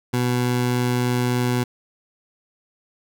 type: tone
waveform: 20% pulse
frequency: 123.47 Hz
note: B2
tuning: in tune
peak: -14 dBFS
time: 0.13-1.64 s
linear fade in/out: 10 ms
effects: none